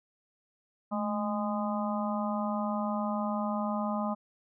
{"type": "harmonic tone with a mistuned harmonic", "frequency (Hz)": 206.1, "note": "G#3", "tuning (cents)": -13, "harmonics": [1, 3, 4, 5, 6], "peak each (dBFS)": [-31, -36, -37, -38, -39], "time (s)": [0.91, 4.15], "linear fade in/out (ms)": 20, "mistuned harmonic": 1, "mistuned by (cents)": 68, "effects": []}